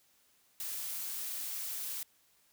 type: noise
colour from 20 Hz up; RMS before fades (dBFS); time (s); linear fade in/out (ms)
blue; -39; 0.6-2.03; 2
effects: white hiss -69 dBFS RMS until 2.52 s